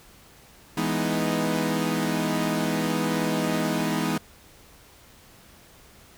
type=chord; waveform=sawtooth; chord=E major seventh; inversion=none; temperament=equal; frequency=164.81 / 207.7 / 246.9 / 311.1 Hz; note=E3 / G#3 / B3 / D#4; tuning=0 / 0 / 0 / 0 cents; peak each=-25 dBFS; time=0.77-4.18 s; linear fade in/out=5 ms; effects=pink hiss -52 dBFS RMS until 6.17 s